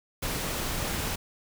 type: noise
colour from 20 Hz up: pink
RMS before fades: -31 dBFS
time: 0.22-1.16 s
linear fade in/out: 10 ms
effects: none